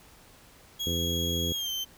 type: tone with pitch glide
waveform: 35% pulse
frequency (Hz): 3310 to 3106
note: G#7 to G7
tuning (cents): -6 to -17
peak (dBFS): -28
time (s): 0.79-1.85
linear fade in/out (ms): 20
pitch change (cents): -111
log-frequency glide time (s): 1.53-1.71
type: harmonic tone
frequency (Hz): 84.9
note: F2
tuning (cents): -48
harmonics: 1 / 2 / 3 / 4 / 5 / 6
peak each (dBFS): -32 / -35 / -37 / -38 / -39 / -40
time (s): 0.86-1.53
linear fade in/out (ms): 10
effects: pink hiss -55 dBFS RMS until 1.97 s